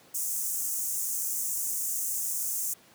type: high-pass noise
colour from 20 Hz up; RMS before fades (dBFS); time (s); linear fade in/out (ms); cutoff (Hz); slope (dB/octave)
pink; -31; 0.14-2.74; 10; 6400; 48
effects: pink hiss -57 dBFS RMS until 2.94 s + high-pass 150 Hz 12 dB/octave